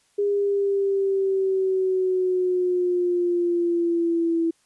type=exponential sweep; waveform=sine; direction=down; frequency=407.6 to 330 Hz; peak=-19 dBFS; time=0.18-4.51 s; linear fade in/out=10 ms; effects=white hiss -64 dBFS RMS until 4.65 s + resampled to 24000 Hz